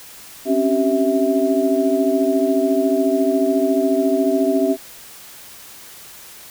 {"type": "tone cluster", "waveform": "sine", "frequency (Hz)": [266.3, 280.4, 384.9, 655], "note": ["C4", "C#4", "G4", "E5"], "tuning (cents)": [31, 20, -32, -11], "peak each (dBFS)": -20, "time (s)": [0.45, 4.77], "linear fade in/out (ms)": 50, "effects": ["white hiss -40 dBFS RMS until 6.5 s"]}